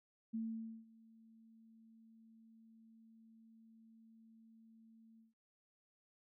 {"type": "tone with ADSR envelope", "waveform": "sine", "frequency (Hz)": 224.5, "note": "A3", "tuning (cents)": 35, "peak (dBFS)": -37, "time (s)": [0.33, 5.34], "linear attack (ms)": 18, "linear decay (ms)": 500, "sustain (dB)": -24, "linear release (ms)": 150, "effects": []}